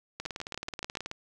two click trains, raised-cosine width 0.2 ms, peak -19 / -19 dBFS, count 18 / 6, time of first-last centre 0.2-1.114 / 0.26-0.971 s, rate 18.6 / 7.03 Hz, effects none

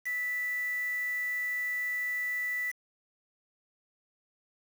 sine tone with quantisation, 1974 Hz, B6, 1 cent flat, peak -30 dBFS, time 0.05-2.72 s, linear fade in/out 20 ms, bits 7, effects none

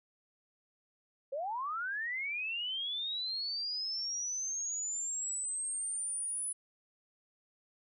sine linear sweep, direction up, 515 to 10040 Hz, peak -34 dBFS, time 1.32-6.53 s, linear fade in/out 10 ms, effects none

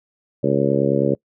harmonic tone, 69.5 Hz, C#2, 5 cents sharp, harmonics 2 / 3 / 4 / 5 / 6 / 7 / 8, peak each -23 / -23 / -23 / -23 / -23 / -23 / -23 dBFS, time 0.43-1.15 s, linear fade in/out 10 ms, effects noise-tail reverb RT60 0.1 s tail -25 dB re dry

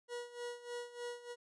40% pulse tone with tremolo, 482.2 Hz, B4, 41 cents flat, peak -39 dBFS, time 0.08-1.36 s, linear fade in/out 50 ms, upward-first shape sine, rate 3.3 Hz, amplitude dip 80%, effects resampled to 22050 Hz

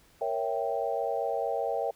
sine chord, A# diminished seventh, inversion none, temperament equal, 466.2 / 554.4 / 659.3 / 784 Hz, A#4 / C#5 / E5 / G5, 0 / 0 / 0 / 0 cents, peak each -33 dBFS, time 0.21-1.91 s, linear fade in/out 5 ms, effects pink hiss -61 dBFS RMS until 1.95 s

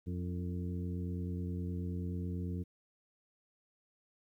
harmonic tone with a mistuned harmonic, 89.3 Hz, F2, 39 cents sharp, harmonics 1 / 2 / 3 / 4 / 5, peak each -37 / -40 / -45 / -49 / -51 dBFS, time 0.06-2.64 s, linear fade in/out 20 ms, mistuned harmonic 4, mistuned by -49 cents, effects 12-bit

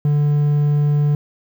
triangle tone, 146.83 Hz, D3, in tune, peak -11 dBFS, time 0.05-1.15 s, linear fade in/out 2 ms, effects 8-bit

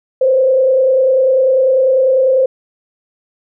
sine tone with frequency modulation, 523.3 Hz, C5, in tune, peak -8 dBFS, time 0.21-2.46 s, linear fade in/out 5 ms, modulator 30.1 Hz, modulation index 0.56, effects none

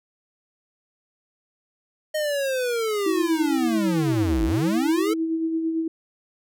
square linear two-way sweep, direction down then up, 622.3 to 47.27 to 448.9 Hz, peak -23 dBFS, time 2.14-5.14 s, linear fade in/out 10 ms, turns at 4.44 s
sine tone with tremolo, 324.7 Hz, E4, 26 cents flat, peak -20 dBFS, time 3.06-5.88 s, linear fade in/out 5 ms, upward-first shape sine, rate 8.9 Hz, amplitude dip 40%
effects none

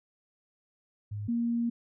sine tone pair in turn, 103.83 / 234.7 Hz, G#2 / A#3, 0 / +12 cents, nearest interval octave + major second, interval 1412 cents, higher second, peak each -33 / -26 dBFS, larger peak second, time 1.11-1.28 / 1.28-1.7 s, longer second, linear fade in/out 10 ms, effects none

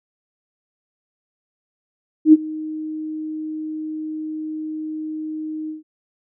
sine tone with ADSR envelope, 311.1 Hz, D#4, in tune, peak -3 dBFS, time 2.25-5.83 s, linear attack 80 ms, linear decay 32 ms, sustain -22 dB, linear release 140 ms, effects none

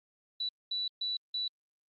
sine tone bursts at uneven times, 3951 Hz, B7, in tune, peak -31 dBFS, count 4, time 0.4-0.49 / 0.71-0.88 / 1.01-1.17 / 1.34-1.48 s, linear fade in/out 5 ms, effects Opus 32 kbps

